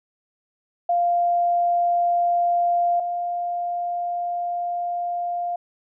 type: tone pair in turn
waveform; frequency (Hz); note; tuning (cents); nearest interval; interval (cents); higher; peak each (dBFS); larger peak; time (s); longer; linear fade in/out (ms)
sine; 697 / 700.6; F5 / F5; -4 / +5; unison; 9; second; -17 / -23; first; 0.89-3 / 3-5.56; second; 5
effects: none